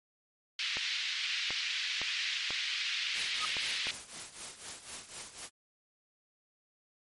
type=band-pass noise; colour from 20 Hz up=pink; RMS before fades=-35 dBFS; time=0.59-3.91 s; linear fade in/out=2 ms; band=2100 to 4500 Hz; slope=24 dB/octave
type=clicks; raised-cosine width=0.5 ms; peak=-23 dBFS; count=6; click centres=0.77 / 1.506 / 2.016 / 2.506 / 3.568 / 3.87 s
type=noise with tremolo; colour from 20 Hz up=white; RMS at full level=-41 dBFS; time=3.13-5.5 s; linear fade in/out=50 ms; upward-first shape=triangle; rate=4 Hz; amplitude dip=80%
type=tone with exponential growth; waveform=triangle; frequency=1257 Hz; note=D#6; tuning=17 cents sharp; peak=-27 dBFS; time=3.34-3.45 s; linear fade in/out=1 ms; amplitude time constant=23 ms
effects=MP3 48 kbps

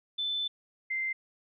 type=tone pair in turn; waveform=sine; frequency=3520 / 2084 Hz; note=A7 / C7; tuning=0 / -7 cents; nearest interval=major sixth; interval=907 cents; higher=first; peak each=-29 / -29 dBFS; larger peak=neither; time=0.18-0.48 / 0.9-1.13 s; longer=first; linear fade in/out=10 ms; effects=none

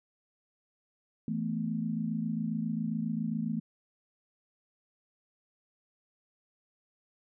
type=chord; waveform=sine; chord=E suspended fourth; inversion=none; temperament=just; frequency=164.81 / 219.8 / 247.2 Hz; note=E3 / A3 / B3; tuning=0 / -2 / +2 cents; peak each=-35 / -32 / -37 dBFS; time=1.28-3.6 s; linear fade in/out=2 ms; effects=none

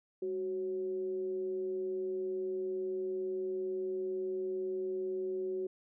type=tone with frequency modulation; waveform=sine; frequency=373.4 Hz; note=F#4; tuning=16 cents sharp; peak=-33 dBFS; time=0.22-5.67 s; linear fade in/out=5 ms; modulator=171 Hz; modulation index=0.28; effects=none

